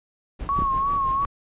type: noise with tremolo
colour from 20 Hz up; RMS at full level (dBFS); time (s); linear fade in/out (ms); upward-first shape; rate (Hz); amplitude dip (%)
brown; -31; 0.39-1.26; 10; sine; 6; 60
type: tone with vibrato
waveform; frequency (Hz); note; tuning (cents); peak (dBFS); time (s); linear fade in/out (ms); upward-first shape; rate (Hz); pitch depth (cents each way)
sine; 1100; C#6; -14; -20; 0.49-1.25; 0; sine; 2.9; 56
type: clicks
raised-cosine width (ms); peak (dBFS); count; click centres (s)
3; -17; 2; 0.59 / 0.621
effects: resampled to 8000 Hz